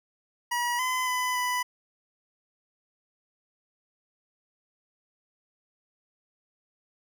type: tone with pitch steps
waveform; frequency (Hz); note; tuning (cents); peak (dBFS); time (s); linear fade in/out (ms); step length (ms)
25% pulse; 963 / 1017 / 1003 / 993; B5 / C6 / B5 / B5; -44 / -50 / +26 / +9; -22; 0.51-1.63; 10; 280
effects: none